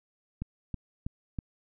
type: click train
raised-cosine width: 5 ms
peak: -21 dBFS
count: 4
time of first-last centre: 0.42-1.388 s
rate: 3.1 Hz
effects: none

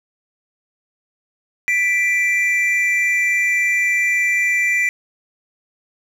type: tone pair together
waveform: triangle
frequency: 1975.5 / 2352 Hz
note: B6 / D7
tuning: 0 / +2 cents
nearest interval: minor third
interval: 302 cents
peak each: -16 dBFS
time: 1.68-4.89 s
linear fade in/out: 0 ms
effects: none

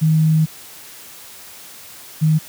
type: tone pair in turn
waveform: sine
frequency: 157.5 / 156.32 Hz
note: D#3 / D#3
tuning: +21 / +8 cents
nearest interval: unison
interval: 13 cents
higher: first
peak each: -11 dBFS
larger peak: neither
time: 0.01-0.46 / 2.21-2.39 s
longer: first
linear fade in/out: 20 ms
effects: white hiss -39 dBFS RMS until 2.48 s + high-pass 60 Hz 12 dB/octave

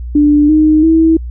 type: tone with pitch steps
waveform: sine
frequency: 294.6 / 308.7 / 323.5 Hz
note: D4 / D#4 / E4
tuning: +6 / -14 / -32 cents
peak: -5 dBFS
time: 0.15-1.17 s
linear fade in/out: 5 ms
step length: 340 ms
effects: added 60 Hz sine -20 dBFS peak until 1.3 s

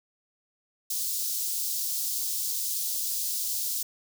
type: high-pass noise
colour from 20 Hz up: white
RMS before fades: -30 dBFS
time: 0.9-3.83 s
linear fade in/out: 5 ms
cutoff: 4300 Hz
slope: 24 dB/octave
effects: none

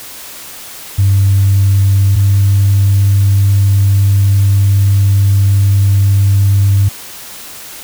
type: tone pair in turn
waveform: sine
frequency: 98 / 99.02 Hz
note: G2 / G2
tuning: 0 / +18 cents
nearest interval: unison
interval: 18 cents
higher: second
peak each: -5 dBFS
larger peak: neither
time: 0.98-2.16 / 2.16-6.89 s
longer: second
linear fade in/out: 10 ms
effects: tanh soft clip ceiling -2 dBFS + white hiss -30 dBFS RMS until 7.83 s

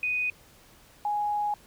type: tone pair in turn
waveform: sine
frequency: 2489 / 830.6 Hz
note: D#7 / G#5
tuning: 0 / 0 cents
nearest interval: octave + perfect fifth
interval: 1900 cents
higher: first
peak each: -25 dBFS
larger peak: neither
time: 0.03-0.3 / 1.05-1.54 s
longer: second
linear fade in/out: 2 ms
effects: pink hiss -56 dBFS RMS until 1.66 s

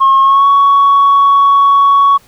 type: tone with pitch glide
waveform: sine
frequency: 1080 to 1117.4 Hz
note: C#6 to C#6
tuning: -45 to +13 cents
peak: -3 dBFS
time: 0-2.18 s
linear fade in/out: 20 ms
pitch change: +58 cents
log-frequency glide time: 0.22-0.47 s
effects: tanh soft clip ceiling -2 dBFS + pink hiss -46 dBFS RMS until 2.27 s

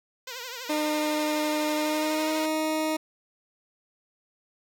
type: tone with vibrato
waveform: 5% pulse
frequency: 493.9 Hz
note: B4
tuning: in tune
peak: -24 dBFS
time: 0.27-2.46 s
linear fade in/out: 5 ms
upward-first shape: triangle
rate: 12 Hz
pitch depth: 130 cents each way
type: tone with pitch glide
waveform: 20% pulse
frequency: 303.4 to 312.5 Hz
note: D#4 to D#4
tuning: -44 to +8 cents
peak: -20 dBFS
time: 0.69-2.97 s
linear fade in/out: 10 ms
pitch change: +52 cents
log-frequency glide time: 1.77-2.33 s
effects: none

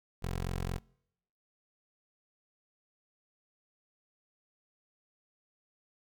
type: tone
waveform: 15% pulse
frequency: 44.47 Hz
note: F1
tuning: 32 cents sharp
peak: -27 dBFS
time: 0.22-0.79 s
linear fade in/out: 20 ms
effects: noise-tail reverb RT60 0.8 s tail -26 dB re dry

